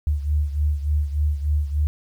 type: beating tone pair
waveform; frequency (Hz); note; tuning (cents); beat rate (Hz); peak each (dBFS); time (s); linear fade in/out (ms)
sine; 73.42 / 76.82; D2 / D#2; 0 / -22; 3.4; -20 / -25; 0.07-1.87; 0
effects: 9-bit